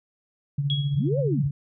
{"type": "tone with tremolo", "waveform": "sine", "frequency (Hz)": 141.9, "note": "C#3", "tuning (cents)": 41, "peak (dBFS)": -20, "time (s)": [0.58, 1.51], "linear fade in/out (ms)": 5, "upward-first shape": "sine", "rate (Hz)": 15, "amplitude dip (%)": 55}
{"type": "tone with exponential decay", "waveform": "sine", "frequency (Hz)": 3322, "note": "G#7", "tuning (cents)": 0, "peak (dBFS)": -23, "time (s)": [0.7, 1.09], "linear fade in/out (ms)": 1, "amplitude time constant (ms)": 83}
{"type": "linear two-way sweep", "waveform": "sine", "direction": "up then down", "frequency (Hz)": [43.2, 580, 43.2], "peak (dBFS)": -24, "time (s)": [0.93, 1.48], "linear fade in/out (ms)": 50, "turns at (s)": 1.19}
{"effects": []}